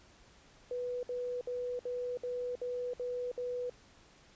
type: tone bursts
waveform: sine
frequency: 492.9 Hz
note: B4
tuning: 3 cents flat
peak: -34 dBFS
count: 8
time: 0.71-3.697 s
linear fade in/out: 2 ms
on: 320 ms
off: 61 ms
effects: pink hiss -61 dBFS RMS until 4.35 s + resampled to 16000 Hz